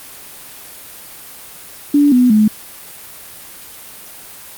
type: tone with pitch steps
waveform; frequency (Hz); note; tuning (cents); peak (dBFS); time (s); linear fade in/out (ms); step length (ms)
sine; 289 / 248.7 / 214; D4 / B3 / A3; -28 / +12 / -48; -7; 1.94-2.48; 5; 180
effects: white hiss -35 dBFS RMS until 4.57 s + Opus 32 kbps